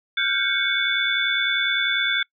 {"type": "tone cluster", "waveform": "sine", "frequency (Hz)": [1403, 1516, 1586, 2218, 3486], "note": ["F6", "F#6", "G6", "C#7", "A7"], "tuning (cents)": [8, 42, 20, 0, -17], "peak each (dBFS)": [-30, -29, -26, -25, -23], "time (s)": [0.17, 2.23], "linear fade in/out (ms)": 5, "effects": ["noise-tail reverb RT60 0.1 s tail -25 dB re dry"]}